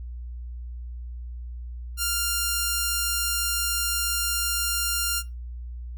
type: tone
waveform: 5% pulse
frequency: 1396.9 Hz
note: F6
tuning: in tune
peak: -12 dBFS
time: 1.97-5.23 s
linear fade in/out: 50 ms
effects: noise-tail reverb RT60 0.2 s tail -18 dB re dry + added 60 Hz sine -33 dBFS peak until 5.97 s